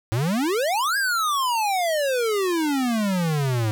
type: exponential two-way sweep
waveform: square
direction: up then down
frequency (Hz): 105 to 1663 to 105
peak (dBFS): -21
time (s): 0.12-3.71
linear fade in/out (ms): 0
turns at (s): 0.97
effects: none